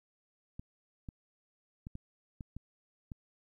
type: clicks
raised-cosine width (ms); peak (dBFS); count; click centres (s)
5; -30; 7; 0.595 / 1.088 / 1.869 / 1.954 / 2.408 / 2.566 / 3.118
effects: 12-bit